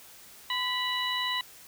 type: harmonic tone with a mistuned harmonic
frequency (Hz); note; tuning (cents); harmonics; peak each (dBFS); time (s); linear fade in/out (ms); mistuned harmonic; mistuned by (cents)
982; B5; -10; 1 / 2 / 3 / 4; -33 / -33 / -33 / -33; 0.5-1.41; 2; 1; +52
effects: white hiss -51 dBFS RMS until 1.67 s